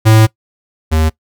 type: tone pair in turn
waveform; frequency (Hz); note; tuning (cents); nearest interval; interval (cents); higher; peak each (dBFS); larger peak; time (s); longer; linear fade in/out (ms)
square; 110 / 78.97; A2 / D#2; 0 / +26; tritone; 574; first; -5 / -10; first; 0.05-0.27 / 0.91-1.1; first; 20
effects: noise-tail reverb RT60 0.1 s tail -21 dB re dry